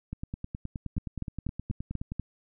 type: two click trains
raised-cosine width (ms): 5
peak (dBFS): -22 / -19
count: 20 / 6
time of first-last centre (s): 0.13-2.12 / 0.98-2.197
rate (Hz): 9.55 / 4.11
effects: none